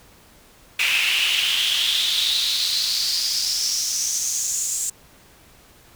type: noise with high-pass filter sweep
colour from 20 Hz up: brown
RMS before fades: -22 dBFS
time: 0.79-4.9 s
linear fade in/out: 5 ms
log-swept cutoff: 2500 to 7500 Hz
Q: 5.8
effects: pink hiss -51 dBFS RMS until 5.95 s